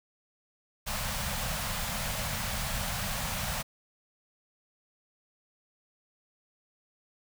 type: band-stop noise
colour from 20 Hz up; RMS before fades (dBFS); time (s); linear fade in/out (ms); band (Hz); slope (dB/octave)
pink; -33; 0.86-3.63; 20; 220 to 540; 48
effects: none